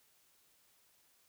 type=silence; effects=white hiss -70 dBFS RMS until 1.28 s